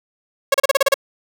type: tone bursts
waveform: sawtooth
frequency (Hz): 550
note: C#5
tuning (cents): -14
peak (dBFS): -7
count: 8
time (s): 0.52-0.942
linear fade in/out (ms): 5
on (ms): 23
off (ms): 34
effects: none